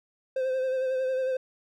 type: tone with vibrato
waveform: triangle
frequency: 520 Hz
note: C5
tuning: 11 cents flat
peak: -23 dBFS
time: 0.36-1.37 s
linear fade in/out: 5 ms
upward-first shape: sine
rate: 11 Hz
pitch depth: 29 cents each way
effects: none